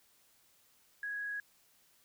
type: tone with frequency modulation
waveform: sine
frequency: 1661.2 Hz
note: G#6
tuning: in tune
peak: -36 dBFS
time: 1.03-1.4 s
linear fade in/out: 2 ms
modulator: 33.6 Hz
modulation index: 0.34
effects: white hiss -68 dBFS RMS until 2.04 s